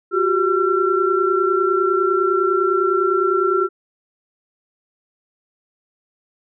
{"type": "tone cluster", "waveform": "sine", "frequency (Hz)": [361.8, 391.7, 1356], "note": ["F#4", "G4", "E6"], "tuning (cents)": [-39, -1, 49], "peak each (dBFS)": -19, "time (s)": [0.11, 3.69], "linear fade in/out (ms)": 50, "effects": []}